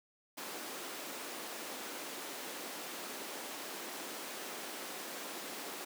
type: high-pass noise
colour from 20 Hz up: pink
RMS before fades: -44 dBFS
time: 0.37-5.85 s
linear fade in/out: 10 ms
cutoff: 260 Hz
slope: 24 dB/octave
effects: none